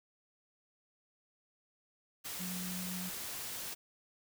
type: tone in noise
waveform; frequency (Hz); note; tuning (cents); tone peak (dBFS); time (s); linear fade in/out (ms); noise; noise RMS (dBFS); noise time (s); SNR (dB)
sine; 182.6; F#3; -23; -40; 2.39-3.1; 20; white; -42; 2.24-3.75; -1
effects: none